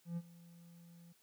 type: tone with ADSR envelope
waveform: triangle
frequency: 170.6 Hz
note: F3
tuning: 40 cents flat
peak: -34 dBFS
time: 0.05-1.13 s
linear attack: 120 ms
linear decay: 46 ms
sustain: -20 dB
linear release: 11 ms
effects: white hiss -71 dBFS RMS until 1.22 s